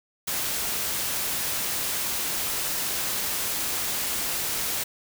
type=noise; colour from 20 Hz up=white; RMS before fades=-28 dBFS; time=0.27-4.84 s; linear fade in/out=10 ms; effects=none